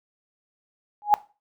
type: tone with exponential growth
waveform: sine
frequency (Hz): 830.6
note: G#5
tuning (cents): 0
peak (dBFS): -9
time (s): 1.02-1.14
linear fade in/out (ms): 0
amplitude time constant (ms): 26
effects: noise-tail reverb RT60 0.3 s tail -18 dB re dry